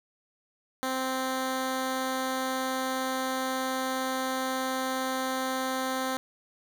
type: tone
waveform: 10% pulse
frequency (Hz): 261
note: C4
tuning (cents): -4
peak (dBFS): -20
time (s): 0.83-6.17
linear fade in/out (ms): 0
effects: none